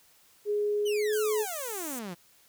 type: tone with pitch glide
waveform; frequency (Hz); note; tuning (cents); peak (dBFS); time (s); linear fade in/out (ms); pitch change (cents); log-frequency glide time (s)
sine; 415.3 to 428; G#4 to A4; 0 to -48; -25; 0.45-1.46; 50; +52; 0.87-1.2
type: exponential sweep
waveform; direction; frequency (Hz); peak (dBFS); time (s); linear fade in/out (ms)
sawtooth; down; 3136 to 164.81; -32; 0.85-2.15; 20
type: high-pass noise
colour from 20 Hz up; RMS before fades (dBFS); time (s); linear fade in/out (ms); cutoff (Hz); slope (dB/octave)
pink; -39; 1.13-1.99; 0; 5900; 96
effects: white hiss -61 dBFS RMS until 2.48 s